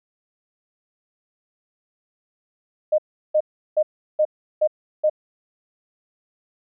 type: tone bursts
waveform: sine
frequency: 614 Hz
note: D#5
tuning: 23 cents flat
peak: -14 dBFS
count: 6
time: 2.92-5.098 s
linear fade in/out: 10 ms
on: 63 ms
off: 360 ms
effects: none